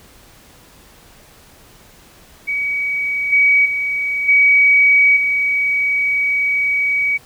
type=tone with level steps; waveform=sine; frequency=2266 Hz; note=C#7; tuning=37 cents sharp; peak=-17 / -9 / -17 / -8 / -14 dBFS; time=2.47-7.18 s; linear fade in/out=20 ms; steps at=3.32 / 3.65 / 4.28 / 5.16 s; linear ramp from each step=10 ms; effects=pink hiss -46 dBFS RMS until 7.25 s